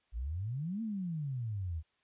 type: exponential two-way sweep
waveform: sine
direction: up then down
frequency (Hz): 51.9 to 230.9 to 75.7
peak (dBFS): -34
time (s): 0.12-1.83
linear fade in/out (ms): 50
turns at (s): 0.82
effects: white hiss -75 dBFS RMS until 2.03 s + resampled to 8000 Hz